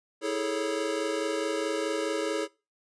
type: chord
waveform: square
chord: A major seventh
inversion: second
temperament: equal with one note detuned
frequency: 324.3 / 415.3 / 440 / 554.4 Hz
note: E4 / G#4 / A4 / C#5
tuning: -28 / 0 / 0 / 0 cents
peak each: -34 dBFS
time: 0.21-2.48 s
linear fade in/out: 50 ms
effects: noise-tail reverb RT60 0.3 s tail -23 dB re dry + resampled to 22050 Hz